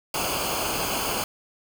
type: noise with comb filter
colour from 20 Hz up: pink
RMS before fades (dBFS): -27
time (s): 0.14-1.24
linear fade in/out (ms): 2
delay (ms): 0.53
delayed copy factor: -0.75
effects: none